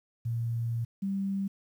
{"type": "tone pair in turn", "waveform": "sine", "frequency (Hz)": [116.4, 195.76], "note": ["A#2", "G3"], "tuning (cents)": [-2, -2], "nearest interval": "major sixth", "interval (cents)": 900, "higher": "second", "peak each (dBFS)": -28, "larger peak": "neither", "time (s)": [[0.25, 0.85], [1.02, 1.48]], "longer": "first", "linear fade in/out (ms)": 10, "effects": ["10-bit"]}